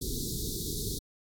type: band-stop noise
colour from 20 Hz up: pink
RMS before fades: -34 dBFS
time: 0.01-0.99 s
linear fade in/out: 10 ms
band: 450 to 3600 Hz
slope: 96 dB/octave
effects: AAC 64 kbps